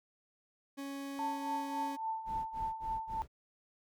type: tone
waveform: 40% pulse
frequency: 277.2 Hz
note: C#4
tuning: in tune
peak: -39 dBFS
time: 0.77-1.97 s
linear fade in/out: 20 ms
type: tone with tremolo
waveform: sine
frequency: 889 Hz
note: A5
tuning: 18 cents sharp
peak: -32 dBFS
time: 1.19-3.22 s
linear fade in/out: 0 ms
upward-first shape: triangle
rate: 3.6 Hz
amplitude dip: 75%
type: noise bursts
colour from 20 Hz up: brown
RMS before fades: -47 dBFS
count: 4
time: 2.25-3.279 s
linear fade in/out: 50 ms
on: 210 ms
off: 63 ms
effects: none